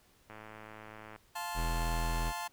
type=click train; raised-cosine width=0.5 ms; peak=-33 dBFS; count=94; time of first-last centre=0.3-1.161 s; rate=108 Hz
type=chord; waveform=sawtooth; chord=F major; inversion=none; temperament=just; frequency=698.5 / 873.1 / 1047.7 Hz; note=F5 / A5 / C6; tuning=0 / -14 / +2 cents; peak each=-39 / -35 / -38 dBFS; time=1.35-2.48 s; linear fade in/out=10 ms
type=tone; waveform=square; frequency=41.2 Hz; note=E1; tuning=in tune; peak=-32 dBFS; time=1.54-2.33 s; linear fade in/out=50 ms
effects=pink hiss -66 dBFS RMS until 2.52 s